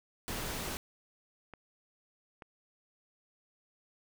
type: noise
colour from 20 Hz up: pink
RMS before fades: -38 dBFS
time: 0.28-0.77 s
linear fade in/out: 0 ms
type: clicks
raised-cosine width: 0.5 ms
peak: -32 dBFS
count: 3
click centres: 0.655 / 1.537 / 2.422 s
effects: none